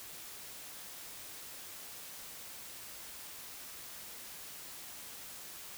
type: silence
effects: white hiss -48 dBFS RMS until 5.77 s